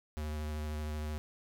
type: tone with vibrato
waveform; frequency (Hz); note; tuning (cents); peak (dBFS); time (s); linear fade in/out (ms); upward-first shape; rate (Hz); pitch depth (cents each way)
square; 76; D#2; -40; -36; 0.17-1.18; 0; sine; 13; 17
effects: none